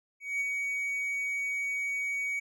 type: tone with ADSR envelope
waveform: triangle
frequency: 2252 Hz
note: C#7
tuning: 27 cents sharp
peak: -25 dBFS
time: 0.2-2.4 s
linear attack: 210 ms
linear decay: 14 ms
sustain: -3 dB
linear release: 11 ms
effects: none